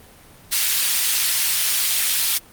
pink high-pass noise, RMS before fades -19 dBFS, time 0.51-2.39 s, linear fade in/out 20 ms, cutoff 3100 Hz, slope 12 dB/octave, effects pink hiss -47 dBFS RMS until 2.52 s + Opus 32 kbps

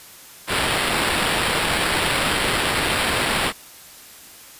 white noise with sample-and-hold, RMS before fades -21 dBFS, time 0.47-3.53 s, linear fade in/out 50 ms, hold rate 6300 Hz, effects white hiss -43 dBFS RMS until 4.59 s + resampled to 32000 Hz

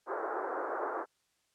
pink band-pass noise, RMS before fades -36 dBFS, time 0.06-1.06 s, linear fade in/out 50 ms, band 350 to 1500 Hz, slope 48 dB/octave, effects white hiss -75 dBFS RMS until 1.54 s + low-pass 9000 Hz 12 dB/octave

